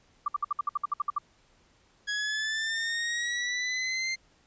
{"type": "tone bursts", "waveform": "sine", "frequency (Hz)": 1174.7, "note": "D6", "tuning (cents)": 0, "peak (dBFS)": -24, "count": 12, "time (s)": [0.26, 1.184], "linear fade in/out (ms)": 5, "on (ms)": 22, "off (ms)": 60}
{"type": "linear sweep", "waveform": "sawtooth", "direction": "up", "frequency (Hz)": [1661.2, 2100], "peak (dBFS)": -25, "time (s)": [2.07, 4.16], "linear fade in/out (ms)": 20}
{"effects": ["pink hiss -64 dBFS RMS until 4.46 s", "resampled to 16000 Hz"]}